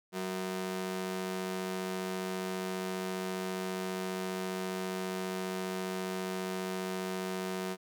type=ring-modulated tone; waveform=sawtooth; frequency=280 Hz; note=C#4; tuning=18 cents sharp; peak=-27 dBFS; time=0.12-7.77 s; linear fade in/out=50 ms; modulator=92.6 Hz; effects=none